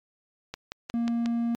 click train, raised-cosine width 0.2 ms, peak -17 dBFS, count 5, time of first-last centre 0.54-1.259 s, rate 5.56 Hz
triangle tone, 234 Hz, A#3, 7 cents sharp, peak -22 dBFS, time 0.94-1.55 s, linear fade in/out 0 ms
effects MP3 96 kbps

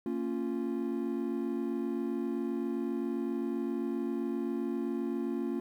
triangle chord, Bb minor, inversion none, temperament equal with one note detuned, 229.6 / 277.2 / 349.2 Hz, Bb3 / Db4 / F4, -26 / 0 / 0 cents, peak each -33 dBFS, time 0.06-5.6 s, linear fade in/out 2 ms, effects tanh soft clip ceiling -20 dBFS + 11-bit

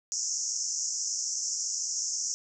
pink band-pass noise, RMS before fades -32 dBFS, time 0.12-2.34 s, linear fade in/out 0 ms, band 5400 to 7200 Hz, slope 96 dB/octave, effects none

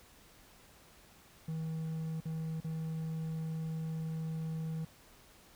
triangle tone with dropouts, 160.2 Hz, E3, 49 cents flat, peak -33 dBFS, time 1.48-4.85 s, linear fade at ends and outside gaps 5 ms, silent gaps 2.204-2.254 / 2.604-2.644 s, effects pink hiss -60 dBFS RMS until 5.55 s

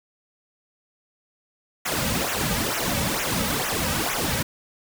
pink noise with flanger, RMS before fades -25 dBFS, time 1.85-4.43 s, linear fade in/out 10 ms, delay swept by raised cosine 0.21 to 2.91 ms, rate 2.2 Hz, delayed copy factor -0.85, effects none

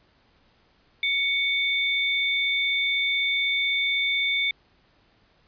sine tone pair together, 2232 / 3562 Hz, C#7 / A7, +11 / +21 cents, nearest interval minor sixth, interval 810 cents, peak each -23 / -26 dBFS, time 1.03-4.51 s, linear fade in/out 2 ms, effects pink hiss -62 dBFS RMS until 5.47 s + resampled to 11025 Hz

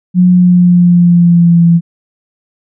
sine tone with pitch glide, 180.4 to 169.29 Hz, F#3 to E3, -44 to +46 cents, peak -3 dBFS, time 0.14-1.81 s, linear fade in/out 50 ms, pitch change -110 cents, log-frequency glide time 0.29-1.65 s, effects none

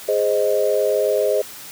sine chord, Ab major, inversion none, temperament equal, 415.3 / 523.3 / 622.3 Hz, Ab4 / C5 / Eb5, 0 / 0 / 0 cents, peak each -20 dBFS, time 0.08-1.42 s, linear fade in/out 10 ms, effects white hiss -37 dBFS RMS until 1.71 s + high-pass 80 Hz 12 dB/octave

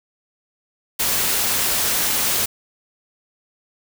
white noise, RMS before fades -20 dBFS, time 0.99-2.46 s, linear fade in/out 10 ms, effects none

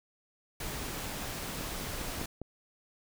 pink noise, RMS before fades -38 dBFS, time 0.6-2.26 s, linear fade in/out 5 ms
click train, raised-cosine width 2 ms, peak -26 dBFS, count 5, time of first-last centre 1.61-2.416 s, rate 4.96 Hz
effects none

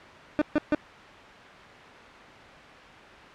30% pulse tone bursts, 300.7 Hz, D4, 41 cents sharp, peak -17 dBFS, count 3, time 0.39-0.748 s, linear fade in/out 0 ms, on 26 ms, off 140 ms, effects white hiss -45 dBFS RMS until 3.34 s + low-pass 2000 Hz 12 dB/octave

